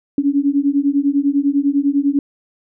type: beating tone pair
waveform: sine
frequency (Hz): 277.2 / 287.2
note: C#4 / D4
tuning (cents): 0 / -39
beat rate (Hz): 10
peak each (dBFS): -16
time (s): 0.18-2.19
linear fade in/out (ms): 2
effects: none